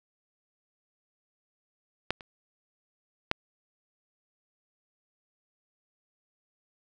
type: clicks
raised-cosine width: 0.3 ms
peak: -10 / -28 / -8 dBFS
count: 3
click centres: 2.106 / 2.208 / 3.314 s
effects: none